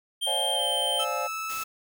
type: tone with pitch glide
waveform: square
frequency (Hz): 3168 to 3124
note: G7 to G7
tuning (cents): +18 to -7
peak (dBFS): -26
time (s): 0.21-1.05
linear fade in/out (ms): 20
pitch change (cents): -25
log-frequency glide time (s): 0.52-0.66
type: chord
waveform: triangle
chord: D half-diminished seventh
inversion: third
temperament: just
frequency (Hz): 528.6 / 587.3 / 704.8 / 845.8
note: C5 / D5 / F5 / Ab5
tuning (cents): +18 / 0 / +16 / +31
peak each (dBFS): -32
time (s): 0.26-1.28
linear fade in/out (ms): 20
type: tone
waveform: 30% pulse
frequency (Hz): 1309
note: E6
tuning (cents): -13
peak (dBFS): -28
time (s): 0.99-1.64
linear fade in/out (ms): 10
type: noise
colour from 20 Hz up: white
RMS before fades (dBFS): -39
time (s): 1.49-1.64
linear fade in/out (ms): 10
effects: none